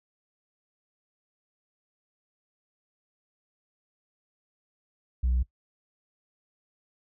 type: tone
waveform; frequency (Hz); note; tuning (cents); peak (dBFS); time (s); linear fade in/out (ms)
sine; 62; B1; +7; -20; 5.23-5.43; 10
effects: noise-tail reverb RT60 0.1 s tail -20 dB re dry + tanh soft clip ceiling -20 dBFS